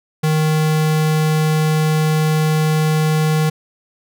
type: tone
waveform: square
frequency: 155.56 Hz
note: D#3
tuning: in tune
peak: -14 dBFS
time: 0.23-3.5 s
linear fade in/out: 10 ms
effects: none